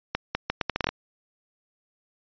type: accelerating click train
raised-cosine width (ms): 0.3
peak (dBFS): -8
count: 10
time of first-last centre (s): 0.15-0.89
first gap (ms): 200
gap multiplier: 0.75
effects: resampled to 11025 Hz